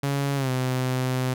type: tone with pitch glide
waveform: sawtooth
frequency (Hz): 140 to 128.38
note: C#3 to C3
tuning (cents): +18 to -32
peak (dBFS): -19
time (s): 0.03-1.34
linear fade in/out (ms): 5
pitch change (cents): -150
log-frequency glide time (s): 0.36-0.5
effects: none